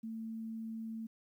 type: tone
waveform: sine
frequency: 223.9 Hz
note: A3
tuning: 30 cents sharp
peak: -39 dBFS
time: 0.03-1.07 s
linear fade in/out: 10 ms
effects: 12-bit